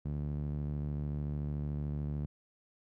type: tone with band-pass filter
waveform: sawtooth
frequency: 73.5 Hz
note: D2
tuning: 2 cents sharp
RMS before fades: -36 dBFS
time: 0.05-2.26 s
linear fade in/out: 5 ms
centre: 150 Hz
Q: 1.5
effects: none